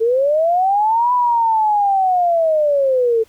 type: linear two-way sweep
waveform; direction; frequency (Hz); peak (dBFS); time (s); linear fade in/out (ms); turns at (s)
sine; up then down; 438.7 to 996 to 438.7; -12; 0-3.24; 20; 1.13
effects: pink hiss -53 dBFS RMS until 3.28 s